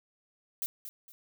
violet noise with echo, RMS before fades -33 dBFS, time 0.62-0.66 s, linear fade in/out 0 ms, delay 230 ms, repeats 2, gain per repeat -10 dB, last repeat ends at 1.12 s, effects none

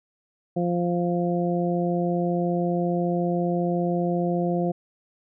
harmonic tone, 174.61 Hz, F3, in tune, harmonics 1 / 2 / 3 / 4, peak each -24 / -27 / -29 / -30 dBFS, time 0.56-4.72 s, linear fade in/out 10 ms, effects none

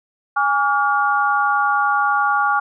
sine tone cluster, 825 / 1146 / 1415 Hz, G#5 / D6 / F6, -12 / -43 / +22 cents, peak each -19 dBFS, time 0.36-2.6 s, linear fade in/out 10 ms, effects none

